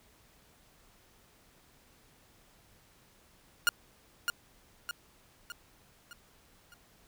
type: tone with echo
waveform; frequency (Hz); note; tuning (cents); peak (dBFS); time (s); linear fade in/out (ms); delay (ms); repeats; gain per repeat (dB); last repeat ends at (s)
sawtooth; 1426; F6; +36; -18; 3.67-3.69; 0; 610; 5; -6; 6.74
effects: pink hiss -63 dBFS RMS until 7.07 s